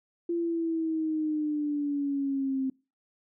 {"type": "exponential sweep", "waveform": "sine", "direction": "down", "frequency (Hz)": [343.2, 263.1], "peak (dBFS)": -26, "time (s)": [0.29, 2.7], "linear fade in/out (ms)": 5, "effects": ["noise-tail reverb RT60 0.3 s tail -25 dB re dry"]}